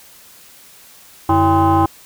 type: tone with frequency modulation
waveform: sine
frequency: 563 Hz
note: C#5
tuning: 27 cents sharp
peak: -9 dBFS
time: 1.29-1.86 s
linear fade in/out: 5 ms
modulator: 236 Hz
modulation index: 2.2
effects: tanh soft clip ceiling -6 dBFS + white hiss -44 dBFS RMS until 2.05 s